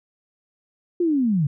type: linear sweep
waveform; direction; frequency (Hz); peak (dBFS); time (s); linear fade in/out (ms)
sine; down; 360 to 133.7; -17; 1-1.47; 5
effects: none